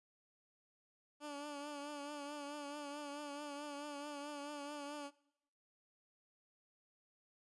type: tone with vibrato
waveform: 15% pulse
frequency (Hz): 290.2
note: D4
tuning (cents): -21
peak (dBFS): -38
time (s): 1.2-5.11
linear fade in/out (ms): 50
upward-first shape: triangle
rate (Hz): 4.6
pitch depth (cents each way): 52
effects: noise-tail reverb RT60 0.8 s tail -23 dB re dry + resampled to 24000 Hz